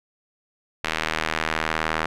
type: tone with band-pass filter sweep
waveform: sawtooth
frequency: 79.4 Hz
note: D#2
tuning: 36 cents sharp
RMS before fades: -26 dBFS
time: 0.84-2.06 s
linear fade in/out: 5 ms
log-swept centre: 2300 to 1500 Hz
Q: 1.1
effects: none